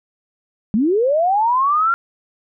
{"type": "linear sweep", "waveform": "sine", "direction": "up", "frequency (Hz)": [194.7, 1396.9], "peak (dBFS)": -13, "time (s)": [0.74, 1.94], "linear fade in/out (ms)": 0, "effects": []}